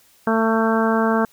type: harmonic tone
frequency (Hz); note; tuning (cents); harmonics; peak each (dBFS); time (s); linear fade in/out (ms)
223.7; A3; +29; 1 / 2 / 3 / 4 / 5 / 6 / 7; -19 / -22 / -24 / -25 / -26 / -27 / -27; 0.27-1.25; 2
effects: white hiss -55 dBFS RMS until 1.32 s